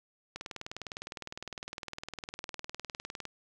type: click train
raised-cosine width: 0.2 ms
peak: -22 dBFS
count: 58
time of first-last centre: 0.36-3.253 s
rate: 19.7 Hz
effects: none